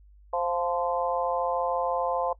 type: harmonic tone with a mistuned harmonic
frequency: 174.61 Hz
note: F3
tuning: in tune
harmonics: 3 / 4 / 5 / 6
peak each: -29 / -30 / -31 / -32 dBFS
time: 0.33-2.33 s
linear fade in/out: 5 ms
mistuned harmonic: 6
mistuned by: -22 cents
effects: noise-tail reverb RT60 0.1 s tail -20 dB re dry + added 50 Hz sine -51 dBFS peak until 2.39 s